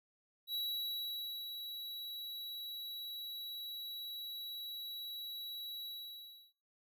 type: tone with ADSR envelope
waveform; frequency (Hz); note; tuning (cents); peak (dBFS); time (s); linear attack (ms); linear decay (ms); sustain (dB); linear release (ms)
square; 3906; B7; -20; -36; 0.47-6.53; 72; 910; -7; 680
effects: noise-tail reverb RT60 0.6 s tail -25 dB re dry